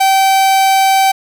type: tone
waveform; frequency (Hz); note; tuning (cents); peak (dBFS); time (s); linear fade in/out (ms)
45% pulse; 773; G5; -24; -8; 0-1.12; 10
effects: none